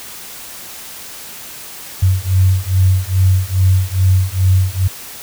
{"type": "beating tone pair", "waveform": "sine", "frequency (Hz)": [92.5, 94.9], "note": ["F#2", "F#2"], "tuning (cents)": [0, 44], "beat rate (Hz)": 2.4, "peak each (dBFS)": -13, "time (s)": [2.02, 4.88], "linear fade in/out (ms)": 10, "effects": ["white hiss -32 dBFS RMS until 5.22 s"]}